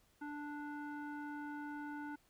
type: tone with low-pass filter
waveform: square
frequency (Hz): 293.7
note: D4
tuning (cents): 0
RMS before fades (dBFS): -45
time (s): 0.21-2.16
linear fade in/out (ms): 10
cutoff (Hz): 1300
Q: 4.2
effects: pink hiss -72 dBFS RMS until 2.29 s